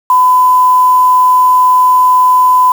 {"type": "tone with quantisation", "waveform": "sine", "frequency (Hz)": 1006, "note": "B5", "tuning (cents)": 32, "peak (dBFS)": -4, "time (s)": [0.1, 2.72], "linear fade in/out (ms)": 2, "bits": 4, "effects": []}